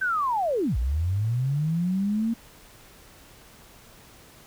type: linear two-way sweep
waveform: sine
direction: down then up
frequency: 1568 to 54.8 to 233.1 Hz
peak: -22 dBFS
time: 0.01-2.34 s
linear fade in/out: 10 ms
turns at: 0.77 s
effects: pink hiss -51 dBFS RMS until 4.46 s